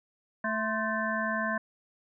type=harmonic tone with a mistuned harmonic; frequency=220 Hz; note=A3; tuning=in tune; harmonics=1 / 3 / 5 / 7 / 8; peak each=-34 / -34 / -34 / -34 / -34 dBFS; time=0.44-1.58 s; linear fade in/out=5 ms; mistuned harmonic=5; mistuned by=-83 cents; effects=none